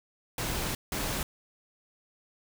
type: noise bursts at uneven times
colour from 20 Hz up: pink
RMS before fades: -32 dBFS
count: 2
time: 0.38-0.75 / 0.92-1.23 s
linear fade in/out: 2 ms
effects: none